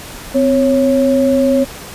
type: tone pair together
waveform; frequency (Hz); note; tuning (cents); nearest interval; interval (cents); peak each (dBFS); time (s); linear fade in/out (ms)
sine; 257.7 / 550; C4 / C#5; -26 / -14; octave + minor second; 1312; -12; 0.34-1.65; 20
effects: pink hiss -31 dBFS RMS until 1.94 s + resampled to 32000 Hz